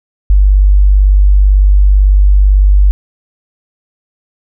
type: tone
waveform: sine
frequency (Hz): 49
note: G1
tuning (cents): 0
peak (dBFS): -3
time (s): 0.3-2.91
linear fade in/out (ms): 0
effects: none